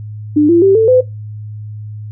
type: tone with pitch steps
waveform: sine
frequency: 298.3 / 340.7 / 389.1 / 444.4 / 507.5 Hz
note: D4 / F4 / G4 / A4 / B4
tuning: +27 / -43 / -13 / +17 / +47 cents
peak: -5 dBFS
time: 0.36-1.01 s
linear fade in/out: 10 ms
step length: 130 ms
effects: noise-tail reverb RT60 0.2 s tail -17 dB re dry + added 106 Hz sine -24 dBFS peak until 2.11 s